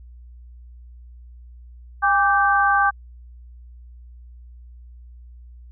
sine tone cluster, 806 / 1170 / 1557 Hz, G5 / D6 / G6, +48 / -7 / -12 cents, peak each -19 dBFS, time 2.02-2.91 s, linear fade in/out 20 ms, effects added 60 Hz sine -40 dBFS peak until 5.71 s

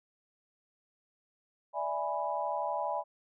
sine chord, E dominant seventh, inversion third, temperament equal, 587.3 / 659.3 / 830.6 / 987.8 Hz, D5 / E5 / G#5 / B5, 0 / 0 / 0 / 0 cents, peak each -37 / -37 / -35 / -36 dBFS, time 1.73-3.04 s, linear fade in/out 50 ms, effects none

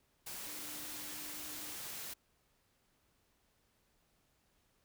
sine tone in noise, 300.6 Hz, D4, 40 cents sharp, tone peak -56 dBFS, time 0.46-1.74 s, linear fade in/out 10 ms, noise white, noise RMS -45 dBFS, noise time 0.26-2.14 s, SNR -14 dB, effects pink hiss -75 dBFS RMS until 4.84 s

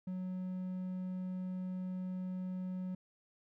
triangle tone, 184.3 Hz, F#3, 7 cents flat, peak -35 dBFS, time 0.07-2.95 s, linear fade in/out 5 ms, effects none

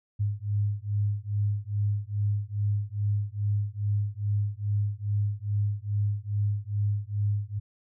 sine beating tone pair, 101.8 / 104.2 Hz, G#2 / G#2, -34 / +6 cents, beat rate 2.4 Hz, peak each -28 dBFS, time 0.19-7.6 s, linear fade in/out 20 ms, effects none

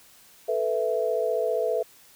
sine chord, A suspended second, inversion none, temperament just, 440 / 495 / 660 Hz, A4 / B4 / E5, 0 / +4 / +2 cents, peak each -27 dBFS, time 0.48-1.83 s, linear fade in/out 10 ms, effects white hiss -54 dBFS RMS until 2.15 s

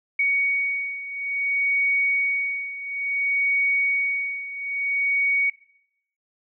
sine beating tone pair, 2240 / 2240.58 Hz, C#7 / C#7, +18 / +18 cents, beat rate 0.58 Hz, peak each -22 / -26 dBFS, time 0.19-5.5 s, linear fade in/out 5 ms, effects noise-tail reverb RT60 0.7 s tail -18 dB re dry

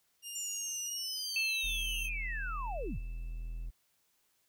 15% pulse tone with pitch glide, 2818 to 3145 Hz, F7 to G7, +15 to +5 cents, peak -34 dBFS, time 0.22-2.1 s, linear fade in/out 50 ms, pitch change +190 cents, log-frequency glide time 0.84-1.28 s
sine linear sweep, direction down, 7240 to 41.2 Hz, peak -37 dBFS, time 0.35-2.99 s, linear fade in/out 10 ms
sine tone with exponential decay, 2637 Hz, E7, in tune, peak -29 dBFS, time 1.36-3.66 s, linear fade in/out 2 ms, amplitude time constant 500 ms
triangle tone, 41.2 Hz, E1, in tune, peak -35 dBFS, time 1.63-3.71 s, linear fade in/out 20 ms
effects white hiss -74 dBFS RMS until 4.48 s

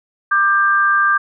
sine tone pair together, 1188.2 / 1586 Hz, D6 / G6, +20 / +20 cents, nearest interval perfect fourth, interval 500 cents, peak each -14 dBFS, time 0.31-1.18 s, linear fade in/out 10 ms, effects none

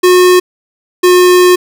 square tone pair in turn, 362.6 / 360.6 Hz, F#4 / F#4, -35 / -45 cents, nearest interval unison, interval 10 cents, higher first, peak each -4 dBFS, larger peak neither, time 0.03-0.4 / 1.03-1.56 s, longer second, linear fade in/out 10 ms, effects none

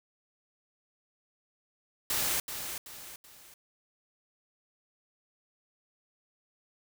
white noise with echo, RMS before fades -30 dBFS, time 2.1-2.4 s, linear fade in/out 2 ms, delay 380 ms, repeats 3, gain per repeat -8 dB, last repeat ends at 3.54 s, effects none

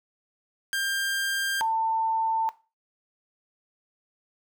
sawtooth / sine tone pair in turn, 1594 / 894.6 Hz, G6 / A5, +28 / +28 cents, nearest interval minor seventh, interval 1000 cents, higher first, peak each -22 dBFS, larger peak neither, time 0.73-1.61 / 1.61-2.49 s, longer neither, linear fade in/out 0 ms, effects noise-tail reverb RT60 0.3 s tail -17 dB re dry

